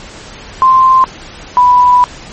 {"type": "tone pair in turn", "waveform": "sine", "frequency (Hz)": [1044, 988.8], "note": ["C6", "B5"], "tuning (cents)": [-4, 2], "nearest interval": "minor second", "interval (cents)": 94, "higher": "first", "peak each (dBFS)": -3, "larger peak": "neither", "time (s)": [[0.62, 1.04], [1.57, 2.04]], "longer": "second", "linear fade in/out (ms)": 0, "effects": ["pink hiss -31 dBFS RMS until 2.32 s", "MP3 32 kbps"]}